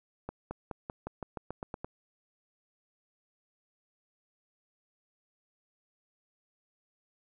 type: accelerating click train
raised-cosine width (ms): 1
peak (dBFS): -23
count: 11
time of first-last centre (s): 0.29-1.845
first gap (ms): 220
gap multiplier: 0.92
effects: none